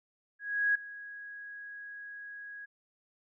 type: tone with ADSR envelope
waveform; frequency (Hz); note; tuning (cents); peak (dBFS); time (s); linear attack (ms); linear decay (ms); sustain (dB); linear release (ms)
sine; 1656; G#6; -5; -23; 0.39-2.66; 360; 6; -19; 16
effects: none